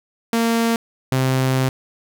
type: tone pair in turn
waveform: sawtooth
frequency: 230 / 130.89 Hz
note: A#3 / C3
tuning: -23 / +1 cents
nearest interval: minor seventh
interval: 976 cents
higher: first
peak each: -12 dBFS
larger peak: neither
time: 0.33-0.76 / 1.12-1.69 s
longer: second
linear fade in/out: 2 ms
effects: none